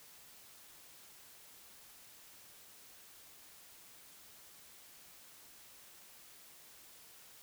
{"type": "silence", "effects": ["white hiss -58 dBFS RMS until 7.42 s"]}